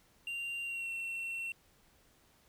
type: tone with pitch glide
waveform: triangle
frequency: 2775 to 2713 Hz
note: F7 to E7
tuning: -12 to +49 cents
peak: -35 dBFS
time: 0.27-1.52 s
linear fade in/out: 2 ms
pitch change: -39 cents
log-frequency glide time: 0.64-0.9 s
effects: pink hiss -67 dBFS RMS until 2.48 s